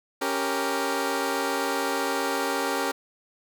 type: chord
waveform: 15% pulse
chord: G diminished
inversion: second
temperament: equal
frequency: 277.2 / 392 / 466.2 Hz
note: Db4 / G4 / Bb4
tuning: 0 / 0 / 0 cents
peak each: -23 dBFS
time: 0.21-2.92 s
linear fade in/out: 10 ms
effects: none